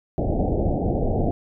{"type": "low-pass noise", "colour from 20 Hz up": "pink", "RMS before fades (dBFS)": -22, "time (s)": [0.18, 1.31], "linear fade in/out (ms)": 0, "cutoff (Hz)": 780, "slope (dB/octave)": 96, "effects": []}